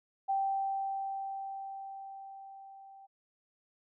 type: tone with level ramp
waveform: sine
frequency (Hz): 781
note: G5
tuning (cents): -7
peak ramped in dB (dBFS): -27 to -51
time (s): 0.28-3.07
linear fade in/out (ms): 20
effects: none